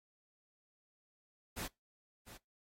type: noise with echo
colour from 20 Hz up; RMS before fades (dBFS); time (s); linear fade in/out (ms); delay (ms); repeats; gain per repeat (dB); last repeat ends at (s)
pink; -42; 1.56-1.68; 20; 700; 1; -12; 2.38
effects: noise-tail reverb RT60 0.2 s tail -24 dB re dry + AAC 48 kbps